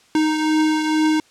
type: beating tone pair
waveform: square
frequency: 310.4 / 312.6 Hz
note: D#4 / D#4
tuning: -4 / +8 cents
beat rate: 2.2 Hz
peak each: -17 / -26 dBFS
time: 0.15-1.2 s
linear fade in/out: 2 ms
effects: white hiss -54 dBFS RMS until 1.3 s + low-pass 7000 Hz 12 dB/octave